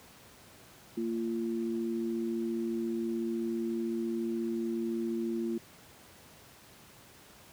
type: tone pair together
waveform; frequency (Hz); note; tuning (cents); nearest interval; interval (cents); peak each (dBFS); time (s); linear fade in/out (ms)
sine; 229.2 / 343.4; A#3 / F4; -29 / -29; perfect fifth; 700; -33 / -33; 0.97-5.58; 5
effects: pink hiss -55 dBFS RMS until 7.52 s + high-pass 80 Hz 12 dB/octave